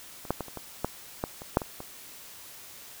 clicks, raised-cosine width 1 ms, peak -28 / -11 / -18 / -29 / -22 / -12 / -14 / -26 / -6 / -20 / -24 dBFS, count 11, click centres 0.252 / 0.306 / 0.407 / 0.483 / 0.573 / 0.846 / 1.239 / 1.419 / 1.571 / 1.618 / 1.804 s, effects white hiss -47 dBFS RMS until 3 s

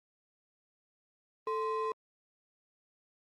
triangle ring-modulated tone, 740 Hz, F#5, in tune, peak -26 dBFS, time 1.47-1.92 s, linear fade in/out 2 ms, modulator 300 Hz, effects Opus 32 kbps

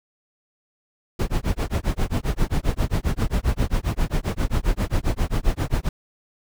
brown noise with tremolo, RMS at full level -18 dBFS, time 1.19-5.89 s, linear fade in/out 5 ms, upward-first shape sine, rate 7.5 Hz, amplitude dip 100%, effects none

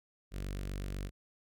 sawtooth tone with notch filter, 48 Hz, G1, 36 cents flat, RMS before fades -39 dBFS, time 0.31-1.11 s, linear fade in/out 50 ms, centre 880 Hz, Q 1.2, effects none

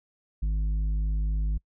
triangle tone with tanh clipping, 51.91 Hz, G#1, in tune, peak -25 dBFS, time 0.42-1.58 s, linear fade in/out 10 ms, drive 11 dB, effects noise-tail reverb RT60 0.1 s tail -26 dB re dry

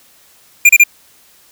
square tone bursts, 2400 Hz, D7, 37 cents sharp, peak -3 dBFS, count 3, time 0.65-0.838 s, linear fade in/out 5 ms, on 42 ms, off 31 ms, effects white hiss -48 dBFS RMS until 1.51 s

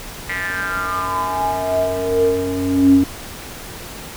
square tone with band-pass filter sweep, 92.5 Hz, F#2, in tune, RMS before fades -18 dBFS, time 0.29-3.04 s, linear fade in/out 5 ms, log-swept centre 2000 to 250 Hz, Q 9.2, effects pink hiss -33 dBFS RMS until 4.16 s

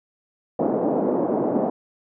pink band-pass noise, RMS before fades -22 dBFS, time 0.59-1.7 s, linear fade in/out 5 ms, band 220 to 710 Hz, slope 24 dB/octave, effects none

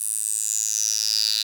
10% pulse tone with high-pass filter sweep, 108 Hz, A2, 32 cents flat, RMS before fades -24 dBFS, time 0-1.43 s, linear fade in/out 10 ms, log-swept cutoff 9800 to 4200 Hz, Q 9, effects none

